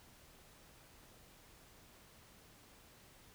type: silence
effects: pink hiss -62 dBFS RMS until 3.34 s